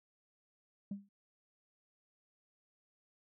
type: tone with exponential decay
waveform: sine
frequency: 200 Hz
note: G3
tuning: 35 cents sharp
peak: -33 dBFS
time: 0.91-1.09 s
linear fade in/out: 5 ms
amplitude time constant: 38 ms
effects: tanh soft clip ceiling -34 dBFS